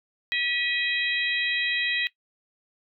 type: harmonic tone with a mistuned harmonic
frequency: 647 Hz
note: E5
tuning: 32 cents flat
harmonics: 3 / 4 / 5 / 6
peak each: -28 / -29 / -30 / -31 dBFS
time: 0.32-2.07 s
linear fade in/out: 0 ms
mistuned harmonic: 4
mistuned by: -56 cents
effects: noise-tail reverb RT60 0.1 s tail -18 dB re dry